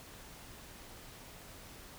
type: silence
effects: pink hiss -52 dBFS RMS until 1.98 s